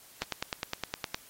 click train, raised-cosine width 0.2 ms, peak -13 dBFS, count 10, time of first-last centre 0.22-1.145 s, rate 9.73 Hz, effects white hiss -55 dBFS RMS until 1.29 s + AAC 48 kbps

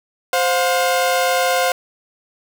sawtooth tone pair together, 521.9 / 713 Hz, C5 / F5, -4 / +36 cents, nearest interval perfect fourth, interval 540 cents, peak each -14 dBFS, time 0.33-1.72 s, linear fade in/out 2 ms, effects 8-bit

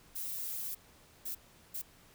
violet noise bursts at uneven times, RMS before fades -39 dBFS, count 3, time 0.15-0.75 / 1.25-1.35 / 1.74-1.82 s, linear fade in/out 10 ms, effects pink hiss -61 dBFS RMS until 2.14 s

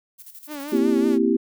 violet noise with tremolo, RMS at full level -41 dBFS, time 0.18-0.79 s, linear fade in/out 20 ms, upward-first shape square, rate 12 Hz, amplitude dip 65%
sawtooth tone with vibrato, 289.1 Hz, D4, 27 cents flat, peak -27 dBFS, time 0.47-1.19 s, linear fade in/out 50 ms, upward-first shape triangle, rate 5.4 Hz, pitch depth 100 cents each way
sine chord, C dominant seventh, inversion third, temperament equal, 233.1 / 261.6 / 329.6 / 392 Hz, Bb3 / C4 / E4 / G4, 0 / 0 / 0 / 0 cents, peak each -22 dBFS, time 0.72-1.37 s, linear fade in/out 10 ms
effects none

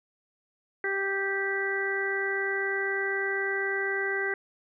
harmonic tone, 392 Hz, G4, in tune, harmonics 1 / 2 / 3 / 4 / 5, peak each -31 / -39 / -42 / -31 / -31 dBFS, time 0.84-4.34 s, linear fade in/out 2 ms, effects none

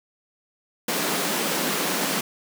pink high-pass noise, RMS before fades -25 dBFS, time 0.88-2.21 s, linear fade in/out 5 ms, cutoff 160 Hz, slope 96 dB/octave, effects none

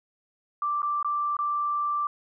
sine tone with dropouts, 1174.7 Hz, D6, in tune, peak -24 dBFS, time 0.62-2.07 s, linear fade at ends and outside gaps 2 ms, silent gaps 0.819-0.829 / 1.028-1.046 / 1.368-1.389 s, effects none

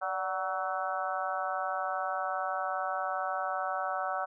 harmonic tone with a mistuned harmonic, 187.4 Hz, F#3, 22 cents sharp, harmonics 3 / 4 / 5 / 6 / 7 / 8, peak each -38 / -34 / -42 / -39 / -36 / -40 dBFS, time 0.01-4.26 s, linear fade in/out 20 ms, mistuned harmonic 3, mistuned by +53 cents, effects none

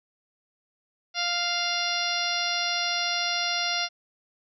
harmonic tone, 698.5 Hz, F5, in tune, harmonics 1 / 2 / 3 / 4 / 5 / 6 / 7 / 8, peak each -33 / -33 / -33 / -33 / -33 / -33 / -33 / -33 dBFS, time 1.14-3.89 s, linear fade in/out 50 ms, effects none

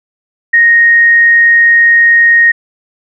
sine tone, 1864.7 Hz, A#6, in tune, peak -3 dBFS, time 0.53-2.52 s, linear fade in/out 10 ms, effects none

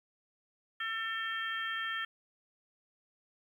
harmonic tone with a mistuned harmonic, 448.1 Hz, A4, 32 cents sharp, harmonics 3 / 4 / 5 / 6 / 7, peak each -39 / -36 / -48 / -49 / -41 dBFS, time 0.8-2.05 s, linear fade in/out 5 ms, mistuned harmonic 7, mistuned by +30 cents, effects 11-bit

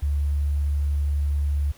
sine tone with sample-and-hold, 72.1 Hz, D2, 31 cents flat, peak -20 dBFS, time 0.02-1.72 s, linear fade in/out 10 ms, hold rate 11025 Hz, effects pink hiss -52 dBFS RMS until 1.77 s

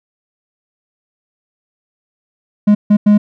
triangle tone bursts at uneven times, 207.7 Hz, G#3, in tune, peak -3 dBFS, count 3, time 2.67-2.75 / 2.9-2.97 / 3.06-3.18 s, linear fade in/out 10 ms, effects none

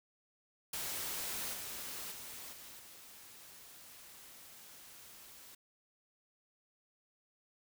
white noise with level steps, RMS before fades -40 / -44 / -48 / -52 / -55 dBFS, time 0.73-5.55 s, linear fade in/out 5 ms, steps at 1.53 / 2.11 / 2.52 / 2.79 s, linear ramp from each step 10 ms, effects none

